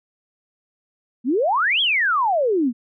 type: exponential two-way sweep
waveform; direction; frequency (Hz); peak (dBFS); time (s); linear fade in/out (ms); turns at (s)
sine; up then down; 222.3 to 3414 to 222.3; -16; 1.24-2.73; 50; 1.81
effects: none